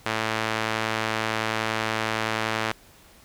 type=tone with band-pass filter; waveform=sawtooth; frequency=110.6 Hz; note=A2; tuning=9 cents sharp; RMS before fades=-27 dBFS; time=0.06-2.72 s; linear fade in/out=0 ms; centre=1900 Hz; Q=0.7; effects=pink hiss -53 dBFS RMS until 3.24 s